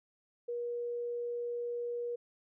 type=tone; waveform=sine; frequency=478.4 Hz; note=A#4; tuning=45 cents sharp; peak=-34 dBFS; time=0.48-2.16 s; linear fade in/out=10 ms; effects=none